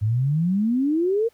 sine exponential sweep, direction up, 101.5 to 475.2 Hz, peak -18 dBFS, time 0.01-1.29 s, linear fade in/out 20 ms, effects pink hiss -61 dBFS RMS until 1.33 s

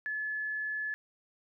sine tone, 1719 Hz, A6, 41 cents flat, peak -32 dBFS, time 0.06-0.94 s, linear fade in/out 0 ms, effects none

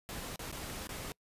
pink noise with dropouts, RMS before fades -42 dBFS, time 0.09-1.12 s, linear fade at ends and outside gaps 0 ms, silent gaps 0.359-0.393 / 0.515-0.526 / 0.871-0.892 s, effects noise-tail reverb RT60 0.1 s tail -26 dB re dry + resampled to 32000 Hz

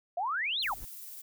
sine exponential two-way sweep, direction up then down, 657 to 4300 to 710 Hz, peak -29 dBFS, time 0.17-0.74 s, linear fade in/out 5 ms, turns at 0.61 s
brown noise with exponential growth, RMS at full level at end -44 dBFS, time 0.39-0.85 s, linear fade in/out 2 ms, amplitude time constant 100 ms
violet noise with tremolo, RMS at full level -44 dBFS, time 0.62-1.22 s, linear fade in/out 10 ms, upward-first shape sine, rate 20 Hz, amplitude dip 25%
effects none

